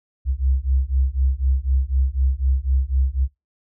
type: beating tone pair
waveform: sine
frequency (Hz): 64.2 / 68.2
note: C2 / C#2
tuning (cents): -32 / -28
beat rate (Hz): 4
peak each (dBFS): -20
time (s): 0.25-3.28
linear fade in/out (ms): 50
effects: noise-tail reverb RT60 0.2 s tail -22 dB re dry